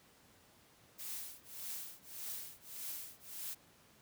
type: noise with tremolo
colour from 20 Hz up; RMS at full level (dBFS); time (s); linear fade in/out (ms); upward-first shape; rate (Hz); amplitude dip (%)
blue; -42; 0.98-3.55; 20; triangle; 1.7; 100
effects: pink hiss -65 dBFS RMS until 4.01 s + high-pass 80 Hz 12 dB/octave